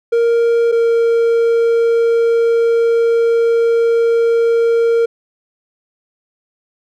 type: tone pair in turn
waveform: triangle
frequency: 466.2 / 463 Hz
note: A#4 / A#4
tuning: 0 / -12 cents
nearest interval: unison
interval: 12 cents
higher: first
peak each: -8 dBFS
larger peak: neither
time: 0.12-0.72 / 0.72-5.06 s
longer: second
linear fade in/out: 10 ms
effects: none